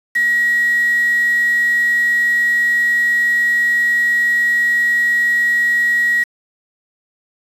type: tone with quantisation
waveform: sine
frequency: 1907 Hz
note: A#6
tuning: 39 cents sharp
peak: -12 dBFS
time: 0.15-6.24 s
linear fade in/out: 10 ms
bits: 5
effects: resampled to 32000 Hz